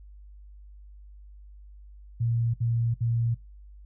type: tone bursts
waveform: sine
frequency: 116.54 Hz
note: A#2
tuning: in tune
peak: -23 dBFS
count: 3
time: 2.2-3.346 s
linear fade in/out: 10 ms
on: 340 ms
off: 63 ms
effects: noise-tail reverb RT60 0.2 s tail -19 dB re dry + added 50 Hz sine -45 dBFS peak until 3.85 s